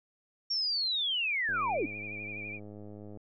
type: linear sweep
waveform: sine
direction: down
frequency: 5560 to 239.1 Hz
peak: -28 dBFS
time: 0.5-1.86 s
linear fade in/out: 10 ms
type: click train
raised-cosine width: 2 ms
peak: -34 dBFS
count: 176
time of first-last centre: 1.49-3.173 s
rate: 104 Hz
type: tone with vibrato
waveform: sine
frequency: 2382 Hz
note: D7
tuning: 24 cents sharp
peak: -38 dBFS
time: 1.53-2.6 s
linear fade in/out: 50 ms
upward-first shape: triangle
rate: 12 Hz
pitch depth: 69 cents each way
effects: none